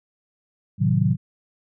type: chord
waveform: sine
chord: A diminished seventh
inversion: none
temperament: equal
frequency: 110 / 130.81 / 155.56 / 185 Hz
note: A2 / C3 / Eb3 / Gb3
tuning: 0 / 0 / 0 / 0 cents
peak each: -22 dBFS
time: 0.78-1.17 s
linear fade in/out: 50 ms
effects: none